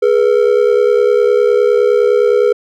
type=ring-modulated tone; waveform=triangle; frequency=451.9 Hz; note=A4; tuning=46 cents sharp; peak=-3 dBFS; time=0.02-2.53 s; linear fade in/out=10 ms; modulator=34.9 Hz; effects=none